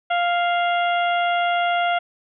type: harmonic tone with a mistuned harmonic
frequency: 698.5 Hz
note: F5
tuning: in tune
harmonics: 1 / 2 / 3 / 4 / 5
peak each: -19 / -25 / -29 / -31 / -33 dBFS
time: 0.1-1.99 s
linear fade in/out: 10 ms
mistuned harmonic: 5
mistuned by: -81 cents
effects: none